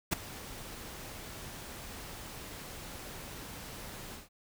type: noise with ADSR envelope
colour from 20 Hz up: pink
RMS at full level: -27 dBFS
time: 0.11-4.29 s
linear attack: 19 ms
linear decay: 12 ms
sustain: -18 dB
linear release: 150 ms
effects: none